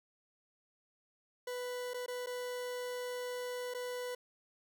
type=tone with dropouts; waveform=40% pulse; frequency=494.9 Hz; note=B4; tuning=4 cents sharp; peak=-37 dBFS; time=1.47-4.15 s; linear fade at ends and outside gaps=5 ms; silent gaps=1.936-1.942 / 2.062-2.08 / 2.262-2.269 / 3.739-3.746 s; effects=none